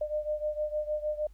sine beating tone pair, 602 / 608.5 Hz, D5 / D#5, +43 / -39 cents, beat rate 6.5 Hz, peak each -31 / -34 dBFS, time 0.01-1.27 s, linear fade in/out 5 ms, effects added 50 Hz sine -49 dBFS peak until 1.33 s + pink hiss -71 dBFS RMS until 1.33 s

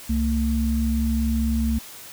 sine tone pair together, 67.2 / 226 Hz, C2 / A3, +47 / +47 cents, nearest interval octave + major sixth, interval 2100 cents, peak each -22 dBFS, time 0.09-1.79 s, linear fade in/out 10 ms, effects white hiss -41 dBFS RMS until 2.12 s

